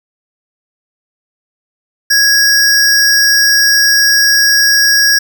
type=tone pair together; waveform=square; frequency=1661.2 / 5588 Hz; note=G#6 / F8; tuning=0 / 0 cents; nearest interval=octave + major sixth; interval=2100 cents; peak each=-10 dBFS; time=2.1-5.19 s; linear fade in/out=10 ms; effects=none